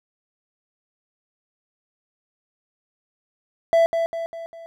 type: tone with echo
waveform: triangle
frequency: 665 Hz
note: E5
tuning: 15 cents sharp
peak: -11 dBFS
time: 3.73-3.86 s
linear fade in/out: 0 ms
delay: 200 ms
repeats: 4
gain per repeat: -6 dB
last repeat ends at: 4.66 s
effects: none